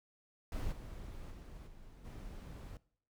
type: noise with level steps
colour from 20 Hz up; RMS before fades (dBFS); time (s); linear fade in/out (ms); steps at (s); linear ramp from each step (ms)
brown; -38 / -47 / -50 / -55 / -47; 0.52-2.77; 2; 0.71 / 1.3 / 1.66 / 2.04; 20
effects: noise-tail reverb RT60 0.6 s tail -21 dB re dry